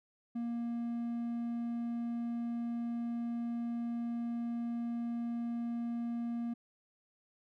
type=tone; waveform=triangle; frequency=235.2 Hz; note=A#3; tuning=16 cents sharp; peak=-32 dBFS; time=0.35-6.54 s; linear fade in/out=10 ms; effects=none